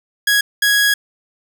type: tone bursts at uneven times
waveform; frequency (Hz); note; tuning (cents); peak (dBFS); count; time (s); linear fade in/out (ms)
sawtooth; 1661.2; G#6; 0; -8; 2; 0.27-0.41 / 0.62-0.94; 5
effects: 7-bit